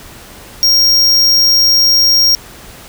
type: tone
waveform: square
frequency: 5580 Hz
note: F8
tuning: 2 cents flat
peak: -7 dBFS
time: 0.63-2.35 s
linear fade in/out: 0 ms
effects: pink hiss -35 dBFS RMS until 2.88 s